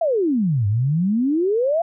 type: exponential two-way sweep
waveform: sine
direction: down then up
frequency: 697 to 98 to 697 Hz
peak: -16 dBFS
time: 0.01-1.82 s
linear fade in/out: 5 ms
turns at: 0.67 s
effects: none